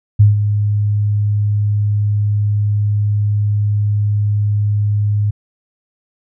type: tone with ADSR envelope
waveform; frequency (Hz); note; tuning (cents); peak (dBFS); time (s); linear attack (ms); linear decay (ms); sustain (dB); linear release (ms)
sine; 103.83; G#2; 0; -3; 0.19-5.31; 14; 150; -9; 10
effects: none